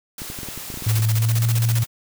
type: noise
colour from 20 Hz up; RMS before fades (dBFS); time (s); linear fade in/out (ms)
white; -34; 0.18-1.01; 2
type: clicks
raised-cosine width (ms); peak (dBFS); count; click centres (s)
3; -21; 12; 0.219 / 0.301 / 0.389 / 0.432 / 0.487 / 0.576 / 0.702 / 0.741 / 0.774 / 0.823 / 0.869 / 0.994
type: noise with tremolo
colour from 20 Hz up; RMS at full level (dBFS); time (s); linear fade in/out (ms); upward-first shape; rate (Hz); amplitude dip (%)
white; -27; 0.82-1.87; 50; square; 15; 70
type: tone with pitch glide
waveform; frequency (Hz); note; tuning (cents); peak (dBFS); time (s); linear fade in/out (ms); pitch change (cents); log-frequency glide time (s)
sine; 110 to 115.34; A2 to A#2; 0 to -18; -16; 0.86-1.84; 10; +82; 1.11-1.44
effects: none